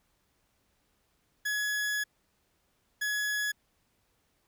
40% pulse tone bursts at uneven times, 1687 Hz, G#6, 27 cents sharp, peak -28 dBFS, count 2, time 1.45-2.04 / 3.01-3.52 s, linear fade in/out 10 ms, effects pink hiss -73 dBFS RMS until 4.47 s

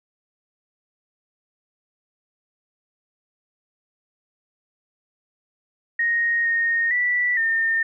sine tone with pitch steps, 1866 / 1852 / 1963 / 1816 Hz, A#6 / A#6 / B6 / A#6, +1 / -12 / -11 / -46 cents, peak -18 dBFS, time 5.99-7.83 s, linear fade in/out 5 ms, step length 460 ms, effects none

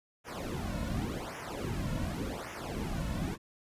brown noise with flanger, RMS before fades -36 dBFS, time 0.24-3.38 s, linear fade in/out 50 ms, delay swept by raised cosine 0.23 to 2.53 ms, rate 0.88 Hz, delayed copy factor -1, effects resampled to 32000 Hz

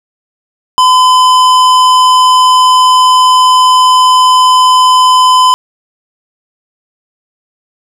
sine tone with hard clipping, 1015 Hz, B5, 47 cents sharp, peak -5 dBFS, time 0.78-5.54 s, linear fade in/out 0 ms, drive 14 dB, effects none

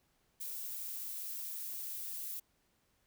violet noise, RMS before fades -42 dBFS, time 0.4-2.4 s, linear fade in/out 10 ms, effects pink hiss -75 dBFS RMS until 3.06 s

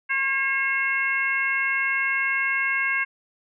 harmonic tone, 540 Hz, C#5, 45 cents flat, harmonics 2 / 3 / 4 / 5, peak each -32 / -25 / -24 / -30 dBFS, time 0.09-3.05 s, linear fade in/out 20 ms, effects none

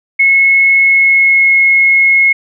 sine tone with pitch glide, 2183 to 2169 Hz, C#7 to C#7, -27 to -38 cents, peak -5 dBFS, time 0.19-2.33 s, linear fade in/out 10 ms, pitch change -11 cents, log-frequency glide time 0.77-1.53 s, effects none

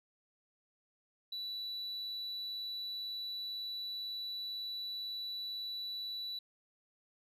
sine tone, 3951 Hz, B7, in tune, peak -36 dBFS, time 1.32-6.39 s, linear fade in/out 5 ms, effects tanh soft clip ceiling -37 dBFS

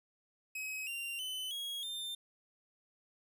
45% pulse tone with pitch steps, 2545 / 2775 / 3027 / 3300 / 3599 Hz, D#7 / F7 / F#7 / G#7 / A7, +39 / -12 / +39 / -12 / +38 cents, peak -38 dBFS, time 0.55-2.15 s, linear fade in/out 5 ms, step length 320 ms, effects none

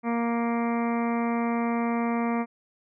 harmonic tone, 233.9 Hz, A#3, 6 cents sharp, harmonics 1 / 2 / 3 / 4 / 5 / 6 / 7 / 8 / 9 / 10, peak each -25 / -33 / -33 / -35 / -36 / -45 / -49 / -44 / -41 / -43 dBFS, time 0.03-2.46 s, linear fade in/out 50 ms, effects none

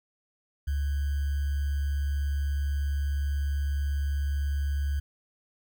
sine tone with sample-and-hold, 70.9 Hz, C#2, 40 cents sharp, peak -25 dBFS, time 0.67-5 s, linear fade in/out 10 ms, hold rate 1575 Hz, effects none

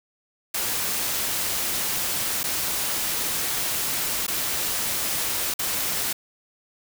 white noise with dropouts, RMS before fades -26 dBFS, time 0.54-6.13 s, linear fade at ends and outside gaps 5 ms, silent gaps 2.432-2.439 / 4.267-4.279 / 5.54-5.59 s, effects none

